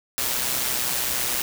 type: noise with amplitude modulation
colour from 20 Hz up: white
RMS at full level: -23 dBFS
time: 0.18-1.42 s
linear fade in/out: 0 ms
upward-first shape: sine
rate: 125 Hz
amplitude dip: 45%
effects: none